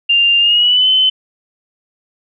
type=tone with pitch glide; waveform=sine; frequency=2794 to 3047 Hz; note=F7 to G7; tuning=0 to -50 cents; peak=-8 dBFS; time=0.09-1.1 s; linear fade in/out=10 ms; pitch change=+150 cents; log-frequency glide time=0.39-0.88 s; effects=none